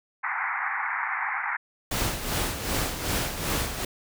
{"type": "band-pass noise", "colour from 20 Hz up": "white", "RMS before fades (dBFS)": -29, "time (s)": [0.23, 1.57], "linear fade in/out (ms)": 10, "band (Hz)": [770, 2200], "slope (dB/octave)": 96}
{"type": "noise with tremolo", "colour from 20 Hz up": "pink", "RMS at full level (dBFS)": -26, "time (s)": [1.91, 3.85], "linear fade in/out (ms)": 5, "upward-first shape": "sine", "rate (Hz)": 2.6, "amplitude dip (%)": 60}
{"effects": []}